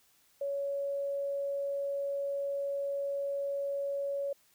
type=tone; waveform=sine; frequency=560 Hz; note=C#5; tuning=18 cents sharp; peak=-31 dBFS; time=0.41-4.33 s; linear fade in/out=5 ms; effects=white hiss -67 dBFS RMS until 4.54 s